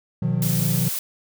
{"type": "chord", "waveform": "triangle", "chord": "B major", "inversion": "none", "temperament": "equal with one note detuned", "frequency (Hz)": [123.47, 155.56, 180.25], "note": ["B2", "D#3", "F#3"], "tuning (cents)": [0, 0, -45], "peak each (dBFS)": -22, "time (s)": [0.22, 0.89], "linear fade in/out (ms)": 5}
{"type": "noise", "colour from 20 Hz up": "blue", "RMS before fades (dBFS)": -27, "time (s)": [0.42, 0.99], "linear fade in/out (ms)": 2}
{"effects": []}